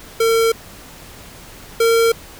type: tone pair in turn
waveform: square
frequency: 454.4 / 458.4 Hz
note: A#4 / A#4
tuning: -44 / -29 cents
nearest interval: unison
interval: 15 cents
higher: second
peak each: -13 / -12 dBFS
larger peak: second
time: 0.2-0.52 / 1.8-2.12 s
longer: neither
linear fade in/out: 5 ms
effects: pink hiss -39 dBFS RMS until 2.39 s